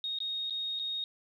sine tone with dropouts, 3729 Hz, A#7, in tune, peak -32 dBFS, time 0.04-1.04 s, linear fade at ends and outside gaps 1 ms, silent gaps 0.187-0.203 / 0.498-0.506 / 0.791-0.796 s, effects 11-bit

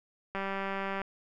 click train, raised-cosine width 0.5 ms, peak -20 dBFS, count 131, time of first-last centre 0.35-1.017 s, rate 195 Hz, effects none

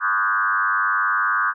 sine tone with frequency modulation, 1344 Hz, E6, 33 cents sharp, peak -17 dBFS, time 0-1.54 s, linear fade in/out 50 ms, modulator 101 Hz, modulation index 2.7, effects none

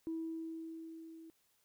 sine tone with level ramp, 325.3 Hz, E4, 23 cents flat, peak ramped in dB -35 to -51 dBFS, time 0.07-1.3 s, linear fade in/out 0 ms, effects tanh soft clip ceiling -32 dBFS + white hiss -75 dBFS RMS until 1.64 s

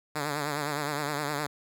5% pulse tone with vibrato, 146.83 Hz, D3, in tune, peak -18 dBFS, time 0.15-1.47 s, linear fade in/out 10 ms, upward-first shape triangle, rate 9.7 Hz, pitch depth 88 cents each way, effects none

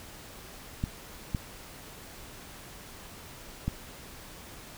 clicks, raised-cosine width 5 ms, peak -16 dBFS, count 3, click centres 0.839 / 1.348 / 3.68 s, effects pink hiss -47 dBFS RMS until 4.77 s

